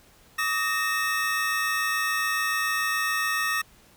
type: tone cluster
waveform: square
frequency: 1158 / 1265 / 1845 / 2613 Hz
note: D6 / D#6 / A#6 / E7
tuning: -25 / +28 / -18 / -16 cents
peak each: -34 / -31 / -27 / -33 dBFS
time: 0.38-3.62 s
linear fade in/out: 10 ms
effects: pink hiss -56 dBFS RMS until 3.96 s